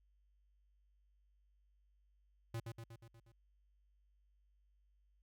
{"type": "tone with echo", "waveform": "square", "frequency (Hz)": 114.7, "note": "A#2", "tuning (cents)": -28, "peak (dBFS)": -40, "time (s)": [2.54, 2.6], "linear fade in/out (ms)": 5, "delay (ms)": 120, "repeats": 6, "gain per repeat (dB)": -4, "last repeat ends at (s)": 3.32, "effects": ["added 50 Hz sine -70 dBFS peak until 5.22 s"]}